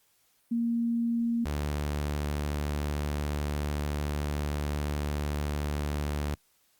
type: tone pair in turn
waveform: sine / sawtooth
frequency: 233.5 / 73.55 Hz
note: A#3 / D2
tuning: +3 / +3 cents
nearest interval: octave + minor sixth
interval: 2000 cents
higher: first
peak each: -25 dBFS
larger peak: neither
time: 0.51-1.45 / 1.45-6.35 s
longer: second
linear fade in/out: 10 ms
effects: white hiss -68 dBFS RMS until 6.79 s + Opus 48 kbps